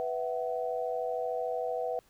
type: chord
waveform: sine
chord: B suspended fourth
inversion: none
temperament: equal with one note detuned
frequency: 493.9 / 659.3 / 752.5 Hz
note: B4 / E5 / F#5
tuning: 0 / 0 / +29 cents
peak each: -33 / -35 / -36 dBFS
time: 0-1.99 s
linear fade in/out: 0 ms
effects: pink hiss -65 dBFS RMS until 2.09 s